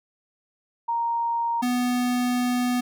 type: tone pair in turn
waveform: sine / square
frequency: 932.3 / 246.9 Hz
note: A#5 / B3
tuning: 0 / 0 cents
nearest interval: octave + major seventh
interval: 2300 cents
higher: first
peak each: -22 dBFS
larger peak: neither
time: 0.88-1.62 / 1.62-2.81 s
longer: second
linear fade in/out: 10 ms
effects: none